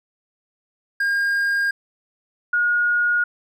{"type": "tone pair in turn", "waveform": ["triangle", "sine"], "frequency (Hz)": [1615, 1438.8], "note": ["G#6", "F#6"], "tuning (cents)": [-49, -49], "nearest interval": "major second", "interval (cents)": 200, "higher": "first", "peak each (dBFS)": -16, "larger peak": "neither", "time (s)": [[1, 1.71], [2.53, 3.24]], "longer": "neither", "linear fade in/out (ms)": 5, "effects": []}